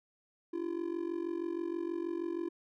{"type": "tone with amplitude modulation", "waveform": "triangle", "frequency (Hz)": 340, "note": "F4", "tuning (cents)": -46, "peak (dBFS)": -28, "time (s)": [0.53, 2.49], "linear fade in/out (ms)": 10, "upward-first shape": "sine", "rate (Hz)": 46.3, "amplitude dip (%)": 85, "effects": []}